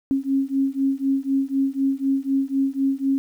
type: beating tone pair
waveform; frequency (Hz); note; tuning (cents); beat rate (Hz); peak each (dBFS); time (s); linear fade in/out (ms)
sine; 269.6 / 273.6; C#4 / C#4; -48 / -23; 4; -22; 0.11-3.18; 0
effects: 9-bit